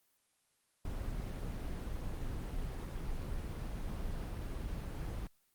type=noise; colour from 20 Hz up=brown; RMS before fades=-39 dBFS; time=0.85-5.27 s; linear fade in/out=2 ms; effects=white hiss -75 dBFS RMS until 5.54 s + Opus 24 kbps